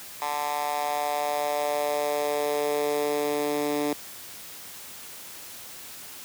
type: tone with high-pass filter sweep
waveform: 10% pulse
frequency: 146.83 Hz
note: D3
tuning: in tune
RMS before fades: -27 dBFS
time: 0.22-3.93 s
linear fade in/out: 0 ms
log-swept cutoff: 900 to 320 Hz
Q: 3
effects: white hiss -42 dBFS RMS until 6.24 s + high-pass 60 Hz 12 dB/octave